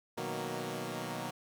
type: chord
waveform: 10% pulse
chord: B major seventh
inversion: none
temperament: equal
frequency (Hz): 123.47 / 155.56 / 185 / 233.1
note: B2 / D#3 / F#3 / A#3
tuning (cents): 0 / 0 / 0 / 0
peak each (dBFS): -34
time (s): 0.17-1.31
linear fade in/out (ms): 10
effects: none